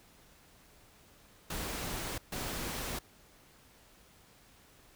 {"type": "noise bursts at uneven times", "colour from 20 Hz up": "pink", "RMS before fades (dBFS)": -38, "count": 2, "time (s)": [[1.5, 2.18], [2.32, 2.99]], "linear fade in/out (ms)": 5, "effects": ["pink hiss -61 dBFS RMS until 4.95 s"]}